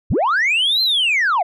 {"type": "linear two-way sweep", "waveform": "sine", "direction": "up then down", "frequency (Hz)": [32.41, 4186, 635], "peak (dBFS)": -12, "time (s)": [0.1, 1.43], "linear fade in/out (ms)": 10, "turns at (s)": 0.82, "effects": ["tanh soft clip ceiling -12 dBFS"]}